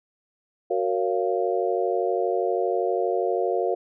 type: chord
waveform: sine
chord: Gb major seventh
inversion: none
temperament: just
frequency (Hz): 370 / 462.5 / 555 / 693.7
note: Gb4 / Bb4 / Db5 / F5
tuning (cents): 0 / -14 / +2 / -12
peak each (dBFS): -26 / -26 / -29 / -27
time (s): 0.7-3.75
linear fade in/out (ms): 10
effects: none